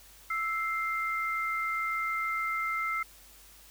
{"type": "tone pair together", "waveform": "sine", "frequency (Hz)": [1319.8, 2093], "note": ["E6", "C7"], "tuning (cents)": [2, 0], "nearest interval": "minor sixth", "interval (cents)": 798, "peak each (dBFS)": [-31, -32], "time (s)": [0.3, 3.03], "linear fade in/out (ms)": 5, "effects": ["added 50 Hz sine -59 dBFS peak until 3.7 s", "white hiss -55 dBFS RMS until 3.7 s"]}